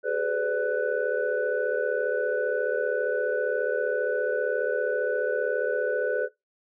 sine tone cluster, 392.2 / 427.1 / 504 / 582 / 1489 Hz, G4 / G#4 / B4 / D5 / F#6, +1 / +48 / +35 / -16 / +11 cents, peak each -35 / -29 / -27 / -30 / -31 dBFS, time 0.03-6.29 s, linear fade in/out 50 ms, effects noise-tail reverb RT60 0.2 s tail -20 dB re dry + tanh soft clip ceiling -12 dBFS

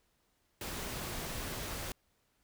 pink noise, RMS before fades -40 dBFS, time 0.61-1.92 s, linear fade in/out 2 ms, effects pink hiss -75 dBFS RMS until 2.43 s

